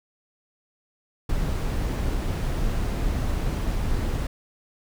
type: noise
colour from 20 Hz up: brown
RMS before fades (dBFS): -25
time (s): 1.29-4.27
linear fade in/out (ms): 5
effects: none